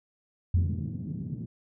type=tone with exponential decay; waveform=sine; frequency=87.6 Hz; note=F2; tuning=6 cents sharp; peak=-18 dBFS; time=0.54-1.14 s; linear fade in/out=5 ms; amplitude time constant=130 ms
type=band-pass noise; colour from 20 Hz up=pink; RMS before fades=-35 dBFS; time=0.56-1.46 s; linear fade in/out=10 ms; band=120 to 220 Hz; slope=24 dB/octave
effects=none